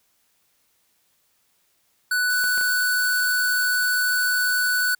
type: tone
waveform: square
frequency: 1486 Hz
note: F#6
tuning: 7 cents sharp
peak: -20 dBFS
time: 2.11-4.95 s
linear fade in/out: 5 ms
type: noise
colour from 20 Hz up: violet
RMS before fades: -32 dBFS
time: 2.3-4.94 s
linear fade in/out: 2 ms
type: clicks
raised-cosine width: 0.5 ms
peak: -22 dBFS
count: 3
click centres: 2.441 / 2.578 / 2.612 s
effects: white hiss -66 dBFS RMS until 4.99 s